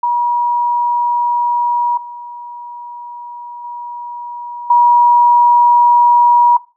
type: tone with level steps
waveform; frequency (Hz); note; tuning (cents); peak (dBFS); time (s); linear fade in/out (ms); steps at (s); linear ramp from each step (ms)
sine; 960; B5; -49; -11 / -26 / -23 / -5; 0.03-6.57; 5; 1.97 / 3.64 / 4.7; 5
effects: noise-tail reverb RT60 0.3 s tail -18 dB re dry